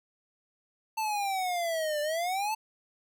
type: exponential two-way sweep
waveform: square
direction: down then up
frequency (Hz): 891 to 587.3 to 891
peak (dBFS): -29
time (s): 0.97-2.55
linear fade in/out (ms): 10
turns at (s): 2.01
effects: none